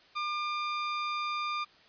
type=tone; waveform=sawtooth; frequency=1200 Hz; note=D6; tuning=37 cents sharp; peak=-27 dBFS; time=0.15-1.65 s; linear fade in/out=20 ms; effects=white hiss -59 dBFS RMS until 1.88 s + resampled to 11025 Hz